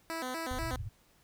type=tone with vibrato; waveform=10% pulse; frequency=288.6 Hz; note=D4; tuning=30 cents flat; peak=-27 dBFS; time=0.1-0.76 s; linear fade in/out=0 ms; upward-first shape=square; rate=4.1 Hz; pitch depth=220 cents each way
type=low-pass noise; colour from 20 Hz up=white; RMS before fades=-39 dBFS; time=0.51-0.89 s; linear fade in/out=0 ms; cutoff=130 Hz; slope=96 dB/octave
effects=pink hiss -66 dBFS RMS until 1.23 s